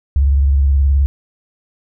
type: tone with vibrato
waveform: sine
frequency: 69.3 Hz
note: C#2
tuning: in tune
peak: -9 dBFS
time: 0.16-1.06 s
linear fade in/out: 0 ms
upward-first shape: triangle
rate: 19 Hz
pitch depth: 120 cents each way
effects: none